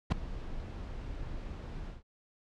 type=noise with ADSR envelope; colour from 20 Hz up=brown; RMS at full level=-20 dBFS; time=0.1-2.03 s; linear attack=20 ms; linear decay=6 ms; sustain=-20 dB; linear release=150 ms; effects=low-pass 5000 Hz 12 dB/octave